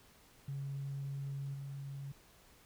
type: tone with level steps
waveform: sine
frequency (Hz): 138.59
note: C#3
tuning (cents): 0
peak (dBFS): -37 / -41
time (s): 0.48-2.12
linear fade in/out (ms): 5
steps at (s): 1.54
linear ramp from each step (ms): 5
effects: tanh soft clip ceiling -33 dBFS + pink hiss -63 dBFS RMS until 2.65 s